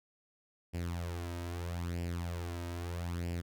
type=tone with flanger; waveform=sawtooth; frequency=86.3 Hz; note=F2; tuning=20 cents flat; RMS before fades=-38 dBFS; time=0.73-3.42 s; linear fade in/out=20 ms; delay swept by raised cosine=0.39 to 3.19 ms; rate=0.78 Hz; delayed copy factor=+0.65; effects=none